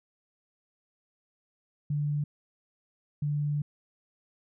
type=tone pair in turn; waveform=sine; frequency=146.83 / 146.83 Hz; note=D3 / D3; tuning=0 / 0 cents; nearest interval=unison; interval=0 cents; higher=neither; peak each=-26 dBFS; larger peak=neither; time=1.9-2.24 / 3.22-3.62 s; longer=second; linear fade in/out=5 ms; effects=none